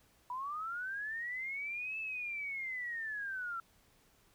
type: linear two-way sweep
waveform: sine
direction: up then down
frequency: 968 to 2637 to 1335 Hz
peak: -37 dBFS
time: 0.3-3.6 s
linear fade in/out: 2 ms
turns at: 1.99 s
effects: pink hiss -68 dBFS RMS until 4.34 s